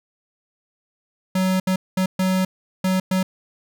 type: tone bursts at uneven times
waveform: square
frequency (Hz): 187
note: F#3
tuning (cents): +19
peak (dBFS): -18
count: 6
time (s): 1.35-1.6 / 1.67-1.76 / 1.97-2.06 / 2.19-2.45 / 2.84-3 / 3.11-3.23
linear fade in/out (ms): 5
effects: none